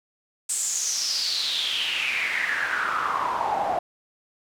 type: noise with band-pass filter sweep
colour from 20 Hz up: pink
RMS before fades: -26 dBFS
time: 0.49-3.79 s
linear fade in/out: 5 ms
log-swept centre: 8200 to 690 Hz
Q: 6.6
effects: none